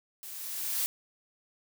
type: noise with level ramp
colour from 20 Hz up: blue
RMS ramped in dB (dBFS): -44 to -29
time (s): 0.23-0.86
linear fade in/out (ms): 0
effects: none